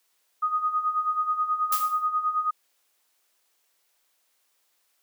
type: tone with tremolo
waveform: sine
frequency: 1244 Hz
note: D#6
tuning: 1 cent flat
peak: -20 dBFS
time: 0.42-2.51 s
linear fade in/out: 10 ms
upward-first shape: sine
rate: 9.3 Hz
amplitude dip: 70%
type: noise with exponential decay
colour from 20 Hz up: blue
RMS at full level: -25 dBFS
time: 1.72-2.07 s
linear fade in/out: 5 ms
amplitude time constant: 74 ms
effects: white hiss -70 dBFS RMS until 5.02 s + high-pass 400 Hz 12 dB/octave